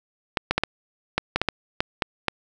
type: clicks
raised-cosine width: 0.3 ms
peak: -4 dBFS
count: 11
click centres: 0.372 / 0.51 / 0.58 / 0.636 / 1.18 / 1.36 / 1.416 / 1.487 / 1.805 / 2.022 / 2.283 s
effects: none